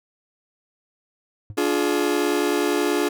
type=tone with exponential decay; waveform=triangle; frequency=103.7 Hz; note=G#2; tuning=2 cents flat; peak=-26 dBFS; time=1.5-1.59 s; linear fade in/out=0 ms; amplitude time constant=18 ms
type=chord; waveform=40% pulse; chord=D diminished; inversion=none; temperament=just; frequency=293.7 / 352.4 / 422.9 Hz; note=D4 / F4 / Ab4; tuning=0 / +16 / +31 cents; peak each=-23 dBFS; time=1.57-3.09 s; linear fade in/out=10 ms
effects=none